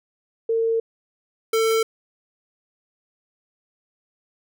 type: tone pair in turn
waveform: sine / square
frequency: 454.1 / 447.3 Hz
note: A#4 / A4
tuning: -45 / +28 cents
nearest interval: unison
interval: 27 cents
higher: first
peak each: -18 dBFS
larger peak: neither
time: 0.49-0.8 / 1.53-1.83 s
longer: first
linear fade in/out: 5 ms
effects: none